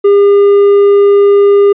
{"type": "tone with hard clipping", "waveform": "sine", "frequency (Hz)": 403.3, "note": "G4", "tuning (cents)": 49, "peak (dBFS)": -4, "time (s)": [0.04, 1.73], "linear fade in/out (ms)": 10, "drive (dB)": 3, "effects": ["resampled to 8000 Hz"]}